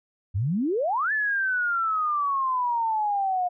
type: exponential two-way sweep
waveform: sine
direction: up then down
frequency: 87.31 to 1760 to 709 Hz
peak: -22 dBFS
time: 0.34-3.49 s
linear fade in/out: 20 ms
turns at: 1.12 s
effects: none